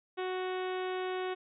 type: harmonic tone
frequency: 370 Hz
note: F#4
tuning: in tune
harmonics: 1 / 2 / 3 / 4 / 5 / 6 / 7 / 8 / 9 / 10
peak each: -34 / -40 / -44 / -46 / -48 / -50 / -51 / -52 / -53 / -54 dBFS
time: 0.17-1.35 s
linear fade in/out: 20 ms
effects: none